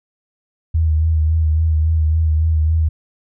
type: tone with vibrato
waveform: sine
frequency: 79.2 Hz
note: D#2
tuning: 31 cents sharp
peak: -12 dBFS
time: 0.74-2.89 s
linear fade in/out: 10 ms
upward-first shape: sine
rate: 3.6 Hz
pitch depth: 39 cents each way
effects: none